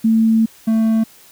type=tone pair in turn; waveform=sine / triangle; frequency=223.5 / 222.6 Hz; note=A3 / A3; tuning=+27 / +20 cents; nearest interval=unison; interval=7 cents; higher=first; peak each=-10 dBFS; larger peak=neither; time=0.04-0.46 / 0.67-1.04 s; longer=first; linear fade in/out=10 ms; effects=white hiss -46 dBFS RMS until 1.31 s